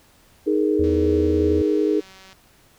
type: chord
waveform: sine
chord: D# suspended fourth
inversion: none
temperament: equal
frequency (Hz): 311.1 / 415.3 / 466.2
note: D#4 / G#4 / A#4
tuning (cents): 0 / 0 / 0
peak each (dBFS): -20 / -20 / -25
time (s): 0.46-2.01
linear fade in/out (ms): 20
type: harmonic tone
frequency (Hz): 82.5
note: E2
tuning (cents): +2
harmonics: 1 / 3 / 4 / 5 / 6 / 7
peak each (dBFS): -23 / -33 / -35 / -37 / -39 / -40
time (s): 0.79-1.62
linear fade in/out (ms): 5
type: click train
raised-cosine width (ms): 0.2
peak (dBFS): -29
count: 284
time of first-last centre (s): 0.84-2.329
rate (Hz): 190
effects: pink hiss -55 dBFS RMS until 2.78 s